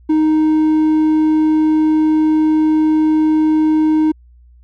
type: tone with hard clipping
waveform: sine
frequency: 311.1 Hz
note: D#4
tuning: in tune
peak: -11 dBFS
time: 0.09-4.12 s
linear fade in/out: 10 ms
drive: 3 dB
effects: added 60 Hz sine -42 dBFS peak until 4.63 s